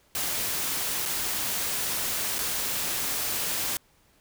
white noise with dropouts, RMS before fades -29 dBFS, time 0.15-3.77 s, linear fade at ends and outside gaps 1 ms, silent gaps 1.054-1.058 / 2.384-2.389 s, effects pink hiss -63 dBFS RMS until 4.2 s

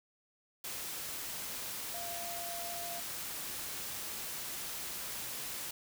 sine tone in noise, 690 Hz, F5, 21 cents flat, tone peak -43 dBFS, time 1.94-3 s, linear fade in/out 5 ms, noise white, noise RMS -41 dBFS, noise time 0.64-5.71 s, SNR -5 dB, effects none

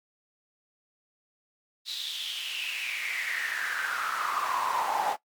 brown noise with high-pass filter sweep, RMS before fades -31 dBFS, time 1.85-5.17 s, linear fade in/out 50 ms, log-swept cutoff 4000 to 780 Hz, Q 6.9, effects noise-tail reverb RT60 0.1 s tail -17 dB re dry + MP3 96 kbps

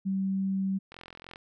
sine tone, 192.7 Hz, G3, 29 cents flat, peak -26 dBFS, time 0.05-0.79 s, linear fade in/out 20 ms
click train, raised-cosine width 0.3 ms, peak -29 dBFS, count 20, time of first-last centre 0.92-1.359 s, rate 43.3 Hz
effects none

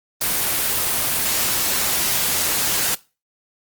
white noise, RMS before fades -20 dBFS, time 0.21-2.95 s, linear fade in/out 5 ms, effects noise-tail reverb RT60 0.3 s tail -21 dB re dry + Opus 24 kbps

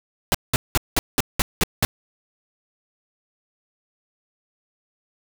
pink noise bursts, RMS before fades -18 dBFS, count 8, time 0.32-1.85 s, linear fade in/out 0 ms, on 25 ms, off 190 ms, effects none

